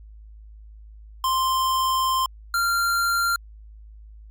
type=tone pair in turn; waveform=square; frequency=1046.5 / 1385.2 Hz; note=C6 / F6; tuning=0 / -15 cents; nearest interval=perfect fourth; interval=485 cents; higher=second; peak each=-20 dBFS; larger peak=neither; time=1.24-2.26 / 2.54-3.36 s; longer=first; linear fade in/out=2 ms; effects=added 53 Hz sine -41 dBFS peak until 4.3 s + MP3 96 kbps